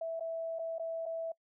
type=tone with dropouts; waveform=sine; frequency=657 Hz; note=E5; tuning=6 cents flat; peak=-34 dBFS; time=0.01-1.32 s; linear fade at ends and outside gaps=5 ms; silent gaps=0.197-0.206 / 0.588-0.592 / 0.784-0.795 / 1.057-1.061 s; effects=noise-tail reverb RT60 0.1 s tail -24 dB re dry